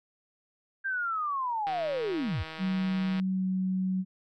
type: linear sweep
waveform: sine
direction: down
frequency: 1600 to 59.6 Hz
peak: -28 dBFS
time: 0.84-2.44 s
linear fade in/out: 20 ms
type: click train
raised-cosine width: 0.3 ms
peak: -24 dBFS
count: 244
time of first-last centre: 1.67-3.198 s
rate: 159 Hz
type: tone with pitch glide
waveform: sine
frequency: 188.5 to 187.09 Hz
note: F#3 to F#3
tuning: +32 to +19 cents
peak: -26 dBFS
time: 2.58-4.05 s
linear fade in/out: 50 ms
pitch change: -13 cents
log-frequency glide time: 3.31-3.45 s
effects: none